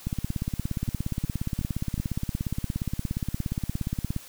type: two click trains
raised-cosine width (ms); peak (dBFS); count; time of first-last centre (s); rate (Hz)
5; -15 / -19; 71 / 4; 0.07-4.164 / 0.88-1.979; 17.1 / 2.73
effects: white hiss -47 dBFS RMS until 4.28 s